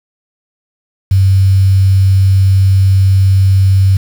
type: tone with quantisation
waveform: sine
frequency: 96.1 Hz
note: G2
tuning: 34 cents flat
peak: -5 dBFS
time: 1.11-3.97 s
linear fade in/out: 5 ms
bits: 5
effects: none